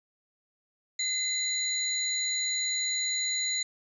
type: tone cluster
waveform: sine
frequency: 2047 / 4015 / 6860 Hz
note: C7 / B7 / A8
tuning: -38 / +28 / -45 cents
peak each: -35 / -30 / -31 dBFS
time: 0.99-3.63 s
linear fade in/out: 5 ms
effects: none